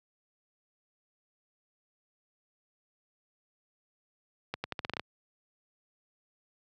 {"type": "accelerating click train", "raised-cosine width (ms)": 0.3, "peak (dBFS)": -17, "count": 9, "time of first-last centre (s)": [4.54, 4.996], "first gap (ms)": 100, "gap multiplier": 0.83, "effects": ["high-pass 80 Hz 12 dB/octave"]}